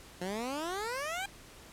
15% pulse exponential sweep, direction up, 173.8 to 812 Hz, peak -28 dBFS, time 0.21-1.26 s, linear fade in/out 5 ms, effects pink hiss -53 dBFS RMS until 1.72 s + low-pass 12000 Hz 12 dB/octave

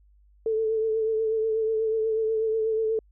sine tone with vibrato, 441.6 Hz, A4, 6 cents sharp, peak -22 dBFS, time 0.46-2.99 s, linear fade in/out 2 ms, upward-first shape triangle, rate 8.2 Hz, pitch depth 36 cents each way, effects added 50 Hz sine -55 dBFS peak until 3.11 s

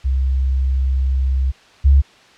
sine tone pair in turn, 65.9 / 68.99 Hz, C2 / C#2, +13 / -8 cents, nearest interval minor second, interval 79 cents, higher second, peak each -14 / -7 dBFS, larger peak second, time 0.04-1.52 / 1.84-2.02 s, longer first, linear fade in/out 20 ms, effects white hiss -47 dBFS RMS until 2.37 s + low-pass 4000 Hz 12 dB/octave

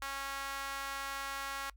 sawtooth tone with high-pass filter, 274.7 Hz, C#4, 16 cents flat, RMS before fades -40 dBFS, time 0.02-1.7 s, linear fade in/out 2 ms, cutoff 1200 Hz, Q 1.7, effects noise-tail reverb RT60 0.1 s tail -24 dB re dry + added 50 Hz sine -55 dBFS peak until 1.76 s

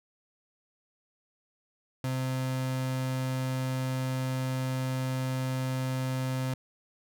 35% pulse tone, 130 Hz, C3, 11 cents flat, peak -27 dBFS, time 2.04-6.54 s, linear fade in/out 2 ms, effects none

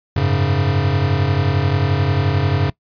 square chord, F# suspended second, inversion none, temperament equal, 92.5 / 103.83 / 138.59 Hz, F#2 / G#2 / C#3, 0 / 0 / 0 cents, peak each -20 / -21 / -19 dBFS, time 0.16-2.7 s, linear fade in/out 5 ms, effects noise-tail reverb RT60 0.1 s tail -21 dB re dry + resampled to 11025 Hz

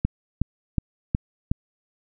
click train, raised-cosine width 5 ms, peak -8 dBFS, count 5, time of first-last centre 0.05-1.515 s, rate 2.73 Hz, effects none

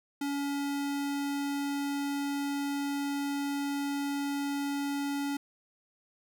square tone, 282.6 Hz, C#4, 34 cents sharp, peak -31 dBFS, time 0.21-5.37 s, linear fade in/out 5 ms, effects none

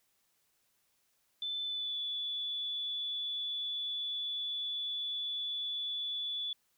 sine tone with pitch glide, 3520 to 3448 Hz, A7 to A7, 0 to -36 cents, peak -34 dBFS, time 1.42-6.53 s, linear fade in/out 2 ms, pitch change -36 cents, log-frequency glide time 1.64-1.99 s, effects white hiss -75 dBFS RMS until 6.77 s

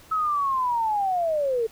sine linear sweep, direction down, 1299 to 437.6 Hz, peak -21 dBFS, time 0.11-1.67 s, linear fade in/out 10 ms, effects pink hiss -51 dBFS RMS until 1.71 s

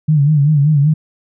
sine tone with vibrato, 147.7 Hz, D3, 10 cents sharp, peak -8 dBFS, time 0.08-0.94 s, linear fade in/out 10 ms, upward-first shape sine, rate 5.2 Hz, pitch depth 98 cents each way, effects none

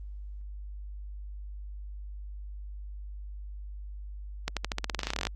accelerating click train, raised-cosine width 0.2 ms, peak -12 dBFS, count 19, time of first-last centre 4.48-5.27 s, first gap 87 ms, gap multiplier 0.91, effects added 50 Hz sine -38 dBFS peak until 5.35 s + Opus 24 kbps

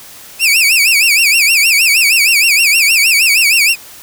sawtooth tone with vibrato, 2487 Hz, D#7, 1 cent flat, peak -4 dBFS, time 0.39-3.76 s, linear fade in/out 50 ms, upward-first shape sine, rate 6.4 Hz, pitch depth 190 cents each way, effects white hiss -35 dBFS RMS until 4.02 s

